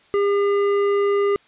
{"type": "tone with hard clipping", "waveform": "sine", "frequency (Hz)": 403.3, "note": "G4", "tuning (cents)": 49, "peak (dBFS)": -18, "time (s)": [0.14, 1.36], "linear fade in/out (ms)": 0, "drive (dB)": 10, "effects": ["white hiss -55 dBFS RMS until 1.47 s", "resampled to 8000 Hz"]}